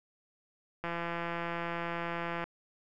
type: click train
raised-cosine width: 0.5 ms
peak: -21 dBFS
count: 273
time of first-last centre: 0.84-2.44 s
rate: 170 Hz
effects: none